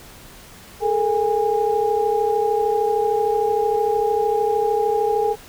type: tone cluster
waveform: sine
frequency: 420.8 / 454 / 817 Hz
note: G#4 / A#4 / G#5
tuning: +23 / -46 / -29 cents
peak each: -21 dBFS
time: 0.8-5.36 s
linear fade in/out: 50 ms
effects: pink hiss -43 dBFS RMS until 5.48 s